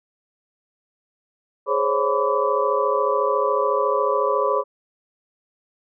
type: tone cluster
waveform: sine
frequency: 417.3 / 525 / 559 / 1000 / 1151 Hz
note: G#4 / C5 / C#5 / B5 / D6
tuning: +8 / +6 / +14 / +21 / -35 cents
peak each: -24 dBFS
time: 1.66-4.64 s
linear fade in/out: 50 ms
effects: none